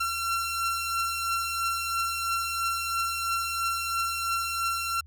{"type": "beating tone pair", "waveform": "sawtooth", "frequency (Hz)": [1358, 1361], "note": ["F6", "F6"], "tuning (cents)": [-49, -45], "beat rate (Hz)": 3, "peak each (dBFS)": [-31, -24], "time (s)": [0, 5.01], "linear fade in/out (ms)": 10, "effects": ["added 77 Hz sine -47 dBFS peak until 5.06 s"]}